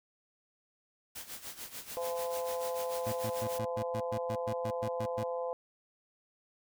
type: noise with tremolo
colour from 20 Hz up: white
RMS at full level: -42 dBFS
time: 1.15-3.59 s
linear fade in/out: 10 ms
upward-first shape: sine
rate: 6.8 Hz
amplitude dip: 75%
type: harmonic tone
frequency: 170.6 Hz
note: F3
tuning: 40 cents flat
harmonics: 3 / 4 / 5 / 6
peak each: -34 / -41 / -43 / -44 dBFS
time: 1.97-5.53 s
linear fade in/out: 0 ms
type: tone bursts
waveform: 25% pulse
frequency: 111.5 Hz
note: A2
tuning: 23 cents sharp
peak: -32 dBFS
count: 13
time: 3.06-5.238 s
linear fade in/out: 10 ms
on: 66 ms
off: 110 ms
effects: none